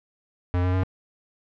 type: tone with pitch steps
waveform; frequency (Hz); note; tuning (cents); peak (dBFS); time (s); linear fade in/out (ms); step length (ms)
square; 89.1 / 91.08 / 93.1; F2 / F#2 / F#2; +35 / -27 / +11; -21; 0.54-0.834; 0; 98
effects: low-pass 2000 Hz 12 dB/octave